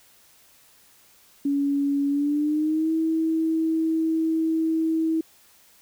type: tone with pitch glide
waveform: sine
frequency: 282 to 322.1 Hz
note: C#4 to E4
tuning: +30 to -40 cents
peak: -20 dBFS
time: 1.45-5.21 s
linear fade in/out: 5 ms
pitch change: +230 cents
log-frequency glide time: 2.09-2.92 s
effects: white hiss -56 dBFS RMS until 5.81 s